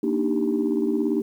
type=chord; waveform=sine; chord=Eb major seventh; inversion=second; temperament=equal; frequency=233.1 / 293.7 / 311.1 / 392 Hz; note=Bb3 / D4 / Eb4 / G4; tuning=0 / 0 / 0 / 0 cents; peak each=-25 dBFS; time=0.03-1.22 s; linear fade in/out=5 ms; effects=tanh soft clip ceiling -13 dBFS + 9-bit